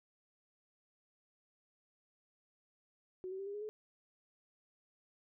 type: tone with pitch steps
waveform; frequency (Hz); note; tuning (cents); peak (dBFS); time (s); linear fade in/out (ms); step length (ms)
sine; 370 / 380.8 / 392 / 403.5 / 415.3 / 427.5; F#4 / F#4 / G4 / G#4 / G#4 / A4; 0 / +50 / 0 / -50 / 0 / -50; -40; 3.24-3.69; 0; 75
effects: none